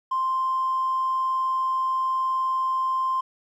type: tone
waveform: triangle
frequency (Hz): 1046.5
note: C6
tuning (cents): 0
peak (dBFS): -18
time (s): 0.11-3.21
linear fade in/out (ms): 10
effects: tanh soft clip ceiling -19 dBFS